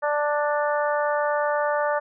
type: harmonic tone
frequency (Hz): 294.6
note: D4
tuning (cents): +6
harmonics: 2 / 3 / 4 / 5 / 6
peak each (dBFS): -23 / -27 / -29 / -31 / -33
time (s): 0.02-2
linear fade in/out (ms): 20
effects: none